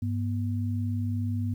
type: tone pair together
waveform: sine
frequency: 100.41 / 242 Hz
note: G2 / B3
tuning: +42 / -35 cents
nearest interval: octave + minor third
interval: 1523 cents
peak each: -27 / -32 dBFS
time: 0.02-1.54 s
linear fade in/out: 5 ms
effects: 10-bit